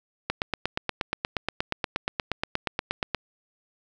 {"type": "click train", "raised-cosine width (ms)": 0.3, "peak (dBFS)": -9, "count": 25, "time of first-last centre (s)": [0.3, 3.147], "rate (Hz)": 8.43, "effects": []}